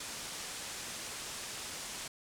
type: low-pass noise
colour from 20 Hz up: white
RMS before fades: -43 dBFS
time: 0-2.08 s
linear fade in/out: 5 ms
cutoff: 9200 Hz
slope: 24 dB/octave
effects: none